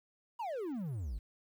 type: exponential sweep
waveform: triangle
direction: down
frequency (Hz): 994 to 46.38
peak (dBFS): -34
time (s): 0.39-1.19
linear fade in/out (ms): 10
effects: 11-bit